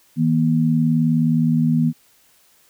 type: tone pair together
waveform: sine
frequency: 159.8 / 239.1 Hz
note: D#3 / A#3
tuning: +47 / +44 cents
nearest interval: perfect fifth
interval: 697 cents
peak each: -17 dBFS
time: 0.16-1.93 s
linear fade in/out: 50 ms
effects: white hiss -56 dBFS RMS until 2.69 s